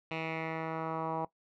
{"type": "tone with low-pass filter sweep", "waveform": "10% pulse", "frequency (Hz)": 161.3, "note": "E3", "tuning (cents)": -37, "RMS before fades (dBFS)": -36, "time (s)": [0.11, 1.25], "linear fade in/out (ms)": 2, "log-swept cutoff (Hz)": [2800, 930], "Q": 3.1, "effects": ["noise-tail reverb RT60 0.1 s tail -18 dB re dry"]}